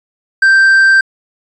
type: tone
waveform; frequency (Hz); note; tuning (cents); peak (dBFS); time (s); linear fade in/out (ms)
triangle; 1568; G6; 0; -3; 0.42-1.01; 5
effects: resampled to 22050 Hz